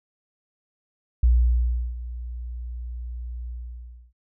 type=tone with ADSR envelope; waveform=sine; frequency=60 Hz; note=B1; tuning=49 cents flat; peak=-13 dBFS; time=1.23-4.13 s; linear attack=5 ms; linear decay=710 ms; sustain=-17 dB; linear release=640 ms; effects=none